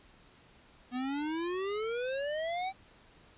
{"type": "exponential sweep", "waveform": "square", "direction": "up", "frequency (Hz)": [244.1, 780], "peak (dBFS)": -33, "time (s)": [0.91, 2.73], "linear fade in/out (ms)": 50, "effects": ["pink hiss -60 dBFS RMS until 3.37 s", "resampled to 8000 Hz"]}